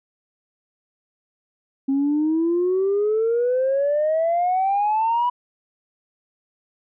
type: exponential sweep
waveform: sine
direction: up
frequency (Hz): 268.4 to 987.8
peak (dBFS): -16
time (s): 1.88-5.3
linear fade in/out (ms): 10
effects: tanh soft clip ceiling -14 dBFS